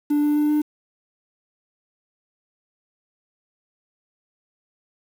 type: tone with pitch steps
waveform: triangle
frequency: 293.7 / 295.7 / 297.8 / 299.9 Hz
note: D4 / D4 / D4 / D4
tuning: 0 / +12 / +24 / +36 cents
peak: -14 dBFS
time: 0.1-0.62 s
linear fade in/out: 10 ms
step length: 130 ms
effects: tanh soft clip ceiling -10 dBFS + 7-bit